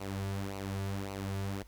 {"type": "tone with flanger", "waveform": "sawtooth", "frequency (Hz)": 98, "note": "G2", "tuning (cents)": 0, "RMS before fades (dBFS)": -37, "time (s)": [0, 1.63], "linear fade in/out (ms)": 10, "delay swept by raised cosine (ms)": [0.57, 3.87], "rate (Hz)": 1.8, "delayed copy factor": -0.65, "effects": ["added 50 Hz sine -52 dBFS peak until 1.67 s", "pink hiss -64 dBFS RMS until 1.67 s"]}